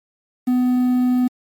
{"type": "tone with quantisation", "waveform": "triangle", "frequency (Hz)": 250, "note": "B3", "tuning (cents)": 21, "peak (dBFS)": -12, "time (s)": [0.47, 1.28], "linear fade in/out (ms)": 10, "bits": 7, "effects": ["MP3 64 kbps"]}